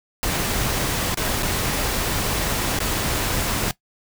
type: noise with dropouts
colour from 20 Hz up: pink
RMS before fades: -23 dBFS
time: 0.23-3.71 s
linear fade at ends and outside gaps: 0 ms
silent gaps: 1.144-1.173 / 1.425-1.431 / 2.789-2.803 s
effects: noise-tail reverb RT60 0.1 s tail -18 dB re dry